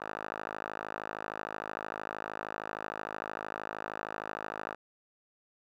5% pulse tone with band-pass filter, 53.1 Hz, G#1, 39 cents sharp, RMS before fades -40 dBFS, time 0-4.75 s, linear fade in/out 10 ms, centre 1100 Hz, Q 3.8, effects none

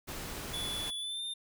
pink noise, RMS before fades -41 dBFS, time 0.07-0.91 s, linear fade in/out 20 ms
square tone with pitch glide, 3437 to 3610 Hz, A7 to A7, -41 to +44 cents, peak -36 dBFS, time 0.53-1.34 s, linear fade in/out 10 ms, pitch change +85 cents, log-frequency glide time 0.97-1.23 s
effects none

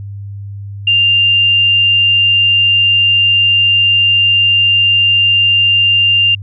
sine tone, 2794 Hz, F7, in tune, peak -7 dBFS, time 0.87-6.35 s, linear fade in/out 5 ms, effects added 100 Hz sine -23 dBFS peak until 6.42 s

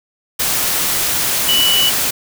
sine tone in noise, 2960 Hz, F#7, in tune, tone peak -12 dBFS, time 1.48-1.9 s, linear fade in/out 10 ms, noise white, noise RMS -17 dBFS, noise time 0.39-2.11 s, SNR +2 dB, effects none

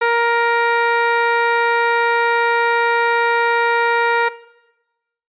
15% pulse tone, 468.7 Hz, A#4, 9 cents sharp, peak -7 dBFS, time 0.01-4.29 s, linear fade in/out 10 ms, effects noise-tail reverb RT60 1.0 s tail -18 dB re dry + resampled to 8000 Hz

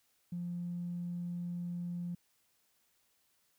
triangle tone with tanh clipping, 174.61 Hz, F3, in tune, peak -36 dBFS, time 0.32-2.15 s, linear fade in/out 5 ms, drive 4 dB, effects white hiss -74 dBFS RMS until 3.58 s

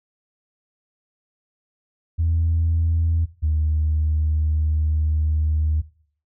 sine tone pair in turn, 82.41 / 77.13 Hz, E2 / D#2, 0 / -15 cents, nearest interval minor second, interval 115 cents, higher first, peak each -16 dBFS, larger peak neither, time 2.18-3.26 / 3.42-5.82 s, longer second, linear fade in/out 20 ms, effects noise-tail reverb RT60 0.5 s tail -18 dB re dry + tanh soft clip ceiling -13 dBFS

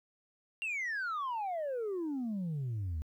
sine exponential sweep, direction down, 2794 to 73.8 Hz, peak -31 dBFS, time 0.62-3.02 s, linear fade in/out 0 ms, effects tanh soft clip ceiling -32 dBFS + 12-bit

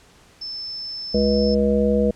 sine tone, 5274 Hz, E8, in tune, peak -28 dBFS, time 0.41-1.55 s, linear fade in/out 10 ms
harmonic tone, 69.3 Hz, C#2, in tune, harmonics 1 / 3 / 5 / 7 / 9, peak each -26 / -19 / -29 / -19 / -26 dBFS, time 1.14-2.11 s, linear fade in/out 5 ms
effects pink hiss -52 dBFS RMS until 2.15 s + low-pass 9000 Hz 12 dB/octave

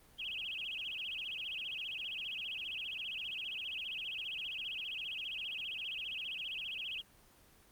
sine tone with vibrato, 2881 Hz, F#7, 47 cents flat, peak -38 dBFS, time 0.18-7.02 s, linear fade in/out 20 ms, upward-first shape sine, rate 15 Hz, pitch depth 240 cents each way, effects pink hiss -63 dBFS RMS until 7.71 s + Opus 24 kbps

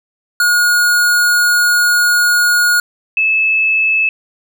square / sine tone pair in turn, 1440 / 2608 Hz, F#6 / E7, -47 / -19 cents, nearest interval minor seventh, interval 1028 cents, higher second, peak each -10 dBFS, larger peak neither, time 0.4-2.8 / 3.17-4.09 s, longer first, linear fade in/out 2 ms, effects none

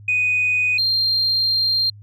sine tone pair in turn, 2489 / 4186 Hz, D#7 / C8, 0 / 0 cents, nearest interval major sixth, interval 900 cents, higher second, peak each -15 dBFS, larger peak neither, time 0.08-0.78 / 0.78-1.9 s, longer second, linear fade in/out 5 ms, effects tanh soft clip ceiling -11 dBFS + added 103 Hz sine -39 dBFS peak until 2.02 s

